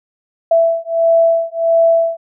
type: beating tone pair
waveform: sine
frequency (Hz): 663 / 664.5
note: E5 / E5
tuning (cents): +10 / +14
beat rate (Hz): 1.5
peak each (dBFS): -13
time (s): 0.51-2.17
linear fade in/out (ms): 5
effects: none